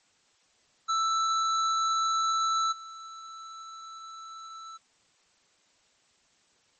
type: tone with level steps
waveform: square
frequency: 1323 Hz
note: E6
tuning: 6 cents sharp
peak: -25 / -42 dBFS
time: 0.88-4.78 s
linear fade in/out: 20 ms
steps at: 2.71 s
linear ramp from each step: 20 ms
effects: white hiss -66 dBFS RMS until 6.79 s + MP3 32 kbps

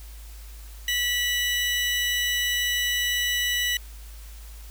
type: tone pair together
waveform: 35% pulse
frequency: 1951 / 2960 Hz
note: B6 / F#7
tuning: -22 / 0 cents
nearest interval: perfect fifth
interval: 722 cents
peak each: -24 dBFS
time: 0.88-3.77 s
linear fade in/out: 2 ms
effects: added 53 Hz sine -39 dBFS peak until 4.7 s + white hiss -50 dBFS RMS until 4.7 s

